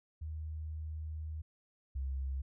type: tone pair in turn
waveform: sine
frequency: 78 / 67.05 Hz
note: D#2 / C2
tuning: +5 / +43 cents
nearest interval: minor third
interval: 262 cents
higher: first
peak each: -38 / -34 dBFS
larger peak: second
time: 0.21-1.42 / 1.95-2.42 s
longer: first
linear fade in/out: 10 ms
effects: none